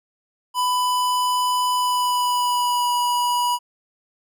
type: tone with pitch glide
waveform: square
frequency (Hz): 996 to 973.8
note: B5 to B5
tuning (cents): +14 to -25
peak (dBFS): -19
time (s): 0.54-3.59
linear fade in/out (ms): 50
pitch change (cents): -39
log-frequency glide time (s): 1.75-2.95
effects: none